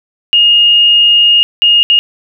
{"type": "tone bursts at uneven times", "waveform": "sine", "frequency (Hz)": 2849, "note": "F7", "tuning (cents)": 34, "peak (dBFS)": -4, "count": 3, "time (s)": [[0.33, 1.43], [1.62, 1.83], [1.9, 1.99]], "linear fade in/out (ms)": 0, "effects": []}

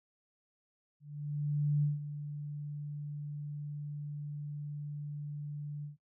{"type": "tone with ADSR envelope", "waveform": "sine", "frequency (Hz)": 146.83, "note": "D3", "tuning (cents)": 0, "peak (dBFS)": -25, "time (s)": [1, 5.97], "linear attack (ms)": 830, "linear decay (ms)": 160, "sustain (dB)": -12, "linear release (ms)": 130, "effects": ["noise-tail reverb RT60 0.1 s tail -17 dB re dry"]}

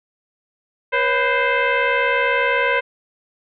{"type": "tone with frequency modulation", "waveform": "sine", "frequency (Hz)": 549, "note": "C#5", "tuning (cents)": -17, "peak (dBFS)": -15, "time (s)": [0.92, 2.81], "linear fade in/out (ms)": 20, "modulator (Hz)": 515, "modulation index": 3.9, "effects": []}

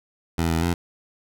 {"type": "tone with pitch steps", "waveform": "15% pulse", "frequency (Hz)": [83.1, 81.7, 86.5], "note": ["E2", "E2", "F2"], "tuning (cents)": [15, -15, -16], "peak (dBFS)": -14, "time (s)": [0.38, 0.74], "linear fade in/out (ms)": 5, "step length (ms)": 120, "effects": []}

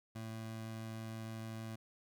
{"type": "tone", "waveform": "25% pulse", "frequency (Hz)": 111.7, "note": "A2", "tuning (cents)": 27, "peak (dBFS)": -39, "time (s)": [0.15, 1.76], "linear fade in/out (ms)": 10, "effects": []}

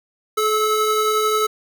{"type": "tone pair together", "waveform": "square", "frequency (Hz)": [429.6, 1300], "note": ["A4", "E6"], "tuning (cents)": [-41, -24], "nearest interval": "octave + perfect fifth", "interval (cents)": 1917, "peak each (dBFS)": -20, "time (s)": [0.37, 1.47], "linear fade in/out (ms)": 10, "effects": []}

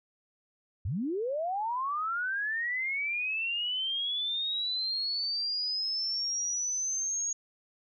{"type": "linear sweep", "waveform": "sine", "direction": "up", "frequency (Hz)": [72.6, 6645], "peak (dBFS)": -29, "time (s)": [0.85, 7.33], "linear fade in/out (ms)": 5, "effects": []}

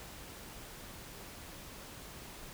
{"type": "silence", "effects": ["pink hiss -49 dBFS RMS until 2.53 s"]}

